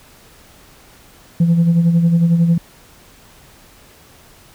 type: tone with tremolo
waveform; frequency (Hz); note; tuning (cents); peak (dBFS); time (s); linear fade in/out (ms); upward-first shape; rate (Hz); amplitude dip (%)
sine; 168.7; E3; +40; -6; 1.4-2.58; 5; sine; 11; 55
effects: tanh soft clip ceiling -7 dBFS + pink hiss -46 dBFS RMS until 4.54 s